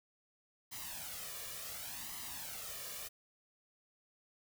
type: noise with flanger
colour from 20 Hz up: white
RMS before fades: -45 dBFS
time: 0.71-3.09 s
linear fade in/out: 20 ms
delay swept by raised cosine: 0.99 to 1.74 ms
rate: 0.69 Hz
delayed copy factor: +0.7
effects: none